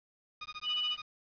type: tone with tremolo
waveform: 15% pulse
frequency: 1234 Hz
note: D#6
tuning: 15 cents flat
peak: -32 dBFS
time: 0.41-1.02 s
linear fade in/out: 5 ms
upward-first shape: sine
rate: 14 Hz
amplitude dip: 100%
type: tone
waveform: sine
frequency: 2959 Hz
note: F#7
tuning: 1 cent flat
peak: -30 dBFS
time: 0.63-0.97 s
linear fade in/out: 50 ms
effects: resampled to 11025 Hz + 9-bit